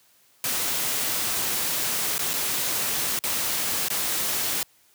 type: noise with dropouts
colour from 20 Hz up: white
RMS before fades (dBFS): -26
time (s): 0.44-4.63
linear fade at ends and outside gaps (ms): 1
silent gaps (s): 2.181-2.192 / 2.333-2.338 / 3.19-3.238 / 3.884-3.902
effects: white hiss -60 dBFS RMS until 4.94 s + high-pass 80 Hz 12 dB/octave